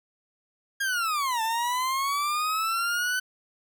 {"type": "linear two-way sweep", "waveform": "40% pulse", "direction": "down then up", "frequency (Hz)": [1639, 880, 1512], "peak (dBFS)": -24, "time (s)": [0.8, 3.2], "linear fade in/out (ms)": 10, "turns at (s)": 1.42, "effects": []}